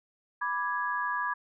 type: chord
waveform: sine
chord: G# diminished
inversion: first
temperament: equal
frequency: 987.8 / 1174.7 / 1661.2 Hz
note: B5 / D6 / G#6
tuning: 0 / 0 / 0 cents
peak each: -32 / -34 / -32 dBFS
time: 0.41-1.34 s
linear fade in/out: 10 ms
effects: none